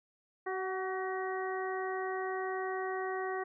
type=harmonic tone with a mistuned harmonic; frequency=378 Hz; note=F#4; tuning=37 cents sharp; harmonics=1 / 2 / 3 / 4 / 5; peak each=-36 / -39 / -42 / -46 / -42 dBFS; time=0.46-3.44 s; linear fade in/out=10 ms; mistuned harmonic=2; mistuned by=-22 cents; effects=none